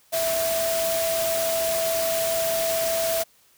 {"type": "tone in noise", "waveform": "sine", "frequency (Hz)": 659.3, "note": "E5", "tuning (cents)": 0, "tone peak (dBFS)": -23, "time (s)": [0.12, 3.24], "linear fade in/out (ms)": 20, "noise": "white", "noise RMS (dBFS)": -28, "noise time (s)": [0.12, 3.24], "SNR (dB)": 2, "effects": ["white hiss -59 dBFS RMS until 3.57 s"]}